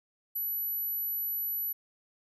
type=tone; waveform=sine; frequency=11850 Hz; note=F#9; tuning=1 cent sharp; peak=-30 dBFS; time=0.35-1.73 s; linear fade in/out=10 ms; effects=12-bit